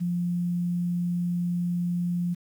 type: tone with quantisation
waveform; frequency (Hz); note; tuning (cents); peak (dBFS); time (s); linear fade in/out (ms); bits
sine; 175.2; F3; +6; -24; 0-2.35; 20; 9
effects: none